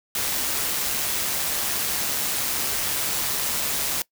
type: noise with amplitude modulation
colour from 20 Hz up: white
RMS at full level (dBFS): -24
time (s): 0.15-4.02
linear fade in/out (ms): 2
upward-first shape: sine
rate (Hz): 142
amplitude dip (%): 30
effects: noise-tail reverb RT60 0.1 s tail -22 dB re dry